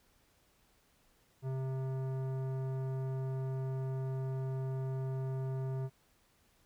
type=tone with tanh clipping; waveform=sine; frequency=132.1 Hz; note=C3; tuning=17 cents sharp; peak=-36 dBFS; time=1.42-5.9 s; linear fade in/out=50 ms; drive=15 dB; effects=pink hiss -70 dBFS RMS until 6.65 s